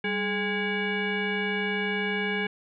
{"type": "tone with frequency modulation", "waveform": "sine", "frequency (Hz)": 1036, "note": "C6", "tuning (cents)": -17, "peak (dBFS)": -25, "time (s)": [0.04, 2.47], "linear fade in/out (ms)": 5, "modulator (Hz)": 616, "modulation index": 2.6, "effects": []}